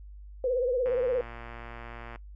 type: tone with vibrato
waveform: sine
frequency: 500 Hz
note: B4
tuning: 21 cents sharp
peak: -24 dBFS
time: 0.44-1.21 s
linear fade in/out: 2 ms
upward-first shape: triangle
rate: 17 Hz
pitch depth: 110 cents each way
type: click train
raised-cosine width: 0.5 ms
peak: -28 dBFS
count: 153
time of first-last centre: 0.86-2.159 s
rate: 117 Hz
effects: noise-tail reverb RT60 0.1 s tail -19 dB re dry + added 50 Hz sine -43 dBFS peak until 2.35 s